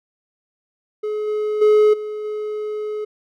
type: tone with level steps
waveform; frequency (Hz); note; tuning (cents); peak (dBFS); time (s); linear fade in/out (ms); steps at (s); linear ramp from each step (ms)
triangle; 424.6; G#4; +38; -19 / -17 / -8 / -23 / -21; 1.03-3.05; 10; 1.27 / 1.61 / 1.93 / 2.24; 10
effects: none